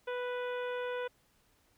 harmonic tone, 493.9 Hz, B4, in tune, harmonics 1 / 2 / 3 / 4 / 5 / 6 / 7, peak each -35 / -43 / -43 / -51 / -50 / -55 / -54 dBFS, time 0.07-1.08 s, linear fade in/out 10 ms, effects pink hiss -70 dBFS RMS until 1.77 s

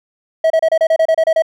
triangle tone bursts, 645 Hz, E5, 38 cents flat, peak -7 dBFS, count 11, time 0.44-1.422 s, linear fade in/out 5 ms, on 62 ms, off 30 ms, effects none

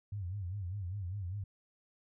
sine tone with vibrato, 94.9 Hz, F#2, 44 cents sharp, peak -36 dBFS, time 0.12-1.44 s, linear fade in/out 5 ms, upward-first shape sine, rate 5 Hz, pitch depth 160 cents each way, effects none

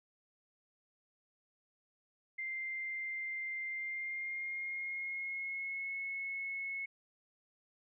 sine tone with pitch glide, 2093 to 2189 Hz, C7 to C#7, 0 to -22 cents, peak -37 dBFS, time 2.38-6.86 s, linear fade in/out 10 ms, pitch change +78 cents, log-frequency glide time 3.67-5.95 s, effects none

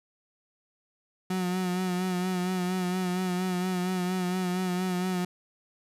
35% pulse tone with vibrato, 182.5 Hz, F#3, 24 cents flat, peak -25 dBFS, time 1.3-5.25 s, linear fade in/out 5 ms, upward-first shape sine, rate 4.3 Hz, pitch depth 39 cents each way, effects resampled to 32000 Hz

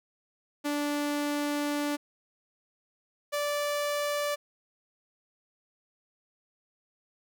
sawtooth tone pair in turn, 291.8 / 583.6 Hz, D4 / D5, -11 / -11 cents, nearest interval octave, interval 1200 cents, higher second, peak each -24 dBFS, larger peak neither, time 0.64-1.97 / 3.32-4.36 s, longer first, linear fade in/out 20 ms, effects none

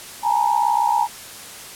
sine tone cluster, 827 / 894 / 952 Hz, G#5 / A5 / A#5, -8 / +27 / +36 cents, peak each -20 dBFS, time 0.22-1.08 s, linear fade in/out 50 ms, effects white hiss -37 dBFS RMS until 1.75 s + low-pass 12000 Hz 12 dB/octave

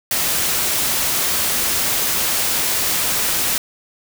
white noise, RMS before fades -19 dBFS, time 0.11-3.58 s, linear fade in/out 2 ms, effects none

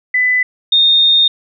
sine tone pair in turn, 2000 / 3670 Hz, B6 / A#7, +21 / -28 cents, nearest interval major seventh, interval 1051 cents, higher second, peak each -10 / -7 dBFS, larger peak second, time 0.14-0.43 / 0.72-1.28 s, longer second, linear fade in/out 5 ms, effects none

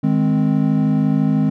triangle chord, Ab major, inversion second, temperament equal, 155.56 / 207.7 / 261.6 Hz, Eb3 / Ab3 / C4, 0 / 0 / 0 cents, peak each -16 dBFS, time 0.03-1.5 s, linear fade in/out 10 ms, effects none

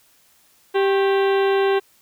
harmonic tone with a mistuned harmonic, 392 Hz, G4, in tune, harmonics 1 / 2 / 3 / 4 / 5 / 6 / 7 / 8 / 9 / 10, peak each -16 / -25 / -29 / -29 / -34 / -38 / -34 / -37 / -40 / -41 dBFS, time 0.74-1.8 s, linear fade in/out 20 ms, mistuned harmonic 3, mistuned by -140 cents, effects white hiss -57 dBFS RMS until 2.01 s

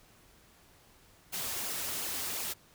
white noise with flanger, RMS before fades -36 dBFS, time 1.32-2.54 s, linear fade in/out 20 ms, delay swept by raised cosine 0.5 to 6.1 ms, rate 2.8 Hz, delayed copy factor -0.65, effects pink hiss -61 dBFS RMS until 2.74 s

